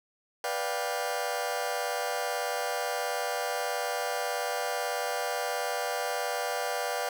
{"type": "chord", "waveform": "sawtooth", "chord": "G dominant seventh", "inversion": "first", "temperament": "just", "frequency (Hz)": [490, 588, 705.6, 784], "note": ["B4", "D5", "F5", "G5"], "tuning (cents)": [-14, 2, 18, 0], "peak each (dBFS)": -31, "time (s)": [0.44, 7.09], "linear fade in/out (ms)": 2, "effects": []}